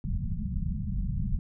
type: low-pass noise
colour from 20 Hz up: pink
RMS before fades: -30 dBFS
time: 0.04-1.39 s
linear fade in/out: 2 ms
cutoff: 220 Hz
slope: 96 dB/octave
effects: none